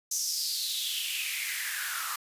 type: noise with high-pass filter sweep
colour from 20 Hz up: white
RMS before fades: -32 dBFS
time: 0.11-2.16 s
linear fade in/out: 5 ms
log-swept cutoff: 6200 to 1200 Hz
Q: 5.1
effects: resampled to 32000 Hz